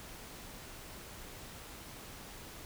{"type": "silence", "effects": ["pink hiss -49 dBFS RMS until 2.65 s"]}